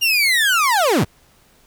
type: linear sweep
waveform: 30% pulse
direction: down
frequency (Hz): 2852 to 64.5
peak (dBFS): -11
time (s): 0.01-1.05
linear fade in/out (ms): 20
effects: pink hiss -54 dBFS RMS until 1.66 s